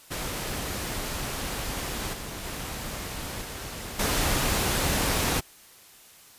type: noise with level steps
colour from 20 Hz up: pink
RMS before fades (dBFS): -32 / -37 / -35 / -37 / -25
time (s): 0.1-5.41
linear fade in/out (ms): 20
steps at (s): 2.13 / 2.44 / 3.41 / 3.99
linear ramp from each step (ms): 5
effects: white hiss -52 dBFS RMS until 6.38 s + resampled to 32000 Hz